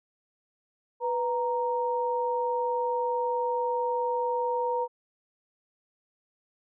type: tone pair together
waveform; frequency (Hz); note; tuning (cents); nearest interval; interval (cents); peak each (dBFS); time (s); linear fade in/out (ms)
sine; 493.9 / 932.3; B4 / A#5; 0 / 0; major seventh; 1100; -28; 1-4.88; 50
effects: none